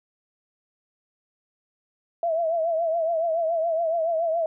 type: tone with vibrato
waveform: sine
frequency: 660 Hz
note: E5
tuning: 2 cents sharp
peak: -21 dBFS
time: 2.23-4.46 s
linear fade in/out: 2 ms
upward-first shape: triangle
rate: 7.1 Hz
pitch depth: 89 cents each way
effects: none